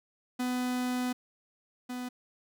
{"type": "tone pair in turn", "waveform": "45% pulse", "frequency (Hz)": [250, 249], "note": ["B3", "B3"], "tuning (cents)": [21, 14], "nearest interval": "unison", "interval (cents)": 7, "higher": "first", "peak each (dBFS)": [-29, -35], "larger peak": "first", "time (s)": [[0.39, 1.13], [1.89, 2.09]], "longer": "first", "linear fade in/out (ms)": 10, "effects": []}